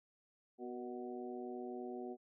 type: harmonic tone with a mistuned harmonic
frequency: 123.47 Hz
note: B2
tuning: in tune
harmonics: 2 / 3 / 4 / 5 / 6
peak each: -47 / -45 / -53 / -55 / -51 dBFS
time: 0.58-2.17 s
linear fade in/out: 50 ms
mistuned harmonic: 4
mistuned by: -55 cents
effects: none